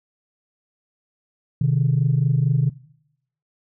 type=tone pair together; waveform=sine; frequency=128 / 152.4 Hz; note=C3 / D#3; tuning=-38 / -36 cents; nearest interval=minor third; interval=302 cents; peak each=-18 dBFS; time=1.61-2.7 s; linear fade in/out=5 ms; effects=noise-tail reverb RT60 0.8 s tail -21 dB re dry + tanh soft clip ceiling -10 dBFS